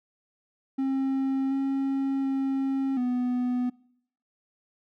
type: tone with pitch steps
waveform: triangle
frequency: 268.1 / 271.5 / 269.7 / 248 Hz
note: C4 / C#4 / C#4 / B3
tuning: +42 / -36 / -47 / +7 cents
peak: -22 dBFS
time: 0.78-3.7 s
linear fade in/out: 10 ms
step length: 730 ms
effects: noise-tail reverb RT60 0.7 s tail -24 dB re dry